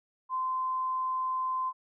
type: tone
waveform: sine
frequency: 1034 Hz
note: C6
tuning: 21 cents flat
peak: -28 dBFS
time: 0.29-1.73 s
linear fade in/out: 50 ms
effects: none